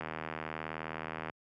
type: click train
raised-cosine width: 0.5 ms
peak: -22 dBFS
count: 103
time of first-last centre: 0.01-1.298 s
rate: 79.2 Hz
effects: high-pass 100 Hz 12 dB/octave